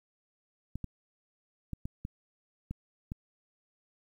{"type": "clicks", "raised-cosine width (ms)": 5, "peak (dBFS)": -24, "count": 7, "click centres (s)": [0.756, 0.843, 1.733, 1.855, 2.051, 2.71, 3.119], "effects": ["10-bit"]}